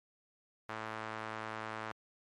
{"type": "tone with band-pass filter", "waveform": "sawtooth", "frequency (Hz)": 110, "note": "A2", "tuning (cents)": 0, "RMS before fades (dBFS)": -42, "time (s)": [0.69, 1.92], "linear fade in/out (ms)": 5, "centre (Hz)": 1300, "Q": 1.3, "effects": ["MP3 64 kbps"]}